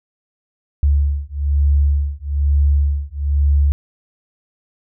sine beating tone pair, 71 / 72.1 Hz, C#2 / D2, +42 / -31 cents, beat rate 1.1 Hz, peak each -16 dBFS, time 0.83-3.72 s, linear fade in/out 0 ms, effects none

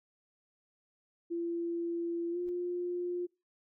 sine tone with pitch glide, 340 to 353.6 Hz, F4 to F4, -46 to +22 cents, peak -32 dBFS, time 1.3-3.27 s, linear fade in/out 20 ms, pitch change +68 cents, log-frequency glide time 2.31-2.38 s
brown noise with exponential growth, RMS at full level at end -48 dBFS, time 2.41-2.49 s, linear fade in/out 0 ms, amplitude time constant 16 ms
effects noise-tail reverb RT60 0.3 s tail -26 dB re dry

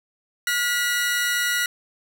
sawtooth tone pair together, 1436.3 / 1952 Hz, F6 / B6, +48 / -21 cents, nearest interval perfect fourth, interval 531 cents, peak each -20 dBFS, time 0.47-1.66 s, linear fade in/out 2 ms, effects none

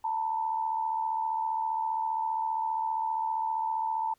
sine tone pair together, 888.9 / 964 Hz, A5 / B5, +17 / -42 cents, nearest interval minor second, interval 141 cents, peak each -28 / -35 dBFS, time 0.04-4.14 s, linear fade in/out 5 ms, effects pink hiss -70 dBFS RMS until 4.18 s

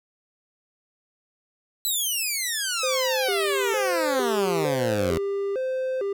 10% pulse exponential sweep, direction down, 4044 to 80.6 Hz, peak -16 dBFS, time 1.85-5.18 s, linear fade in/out 0 ms
triangle tone with vibrato, 454.3 Hz, A#4, 45 cents flat, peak -22 dBFS, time 2.83-6.13 s, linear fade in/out 5 ms, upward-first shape square, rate 1.1 Hz, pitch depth 230 cents each way
effects none

